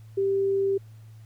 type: tone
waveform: sine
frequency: 392 Hz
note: G4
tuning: in tune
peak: -21 dBFS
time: 0.17-0.78 s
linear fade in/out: 10 ms
effects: added 110 Hz sine -44 dBFS peak until 1.25 s + pink hiss -63 dBFS RMS until 1.25 s